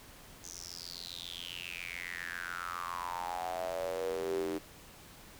square tone with high-pass filter sweep, 43.65 Hz, F1, in tune, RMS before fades -39 dBFS, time 0.43-4.59 s, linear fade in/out 20 ms, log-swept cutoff 6400 to 330 Hz, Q 8.2, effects pink hiss -54 dBFS RMS until 5.39 s

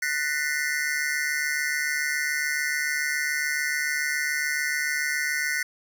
square tone cluster, 1485 / 1799 / 1946 / 2093 Hz, F#6 / A6 / B6 / C7, +6 / +38 / -26 / 0 cents, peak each -31 dBFS, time 0.02-5.63 s, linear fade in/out 5 ms, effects none

